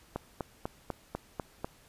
click train, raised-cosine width 1 ms, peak -19 dBFS, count 7, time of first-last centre 0.16-1.645 s, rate 4.04 Hz, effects pink hiss -60 dBFS RMS until 1.88 s + resampled to 32000 Hz

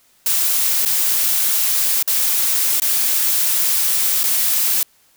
blue noise with dropouts, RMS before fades -17 dBFS, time 0.26-4.83 s, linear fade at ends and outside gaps 2 ms, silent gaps 0.852-0.858 / 2.027-2.076 / 2.8-2.819 / 4.233-4.238 s, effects white hiss -56 dBFS RMS until 5.16 s

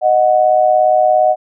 sine tone pair together, 620 / 737.3 Hz, D#5 / F#5, -6 / -6 cents, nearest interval minor third, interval 300 cents, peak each -11 dBFS, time 0.01-1.36 s, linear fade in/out 50 ms, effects none

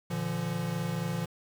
square chord, Bb major, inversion none, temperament equal with one note detuned, 116.54 / 146.83 / 170.72 Hz, Bb2 / D3 / F3, 0 / 0 / -39 cents, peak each -38 / -37 / -33 dBFS, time 0.1-1.26 s, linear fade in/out 10 ms, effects 9-bit

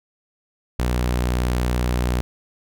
sawtooth tone, 61.2 Hz, B1, 15 cents flat, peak -15 dBFS, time 0.79-2.21 s, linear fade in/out 0 ms, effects none

